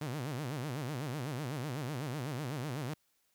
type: tone with vibrato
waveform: sawtooth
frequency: 136.8 Hz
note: C#3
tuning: 23 cents flat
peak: -32 dBFS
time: 0.01-2.94 s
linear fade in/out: 5 ms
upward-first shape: sine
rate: 8 Hz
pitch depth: 240 cents each way
effects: white hiss -75 dBFS RMS until 3.34 s